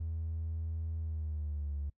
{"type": "tone with pitch glide", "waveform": "triangle", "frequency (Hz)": [80.9, 71.66], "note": ["E2", "D2"], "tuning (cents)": [-32, -42], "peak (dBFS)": -31, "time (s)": [0, 1.9], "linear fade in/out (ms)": 10, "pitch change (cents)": -210, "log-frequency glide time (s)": [0.98, 1.75], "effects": ["noise-tail reverb RT60 0.1 s tail -24 dB re dry", "tanh soft clip ceiling -30 dBFS"]}